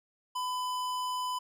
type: tone with hard clipping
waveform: sine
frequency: 1003 Hz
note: B5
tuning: 26 cents sharp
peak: -33 dBFS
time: 0.35-1.39 s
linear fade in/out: 10 ms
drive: 18 dB
effects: none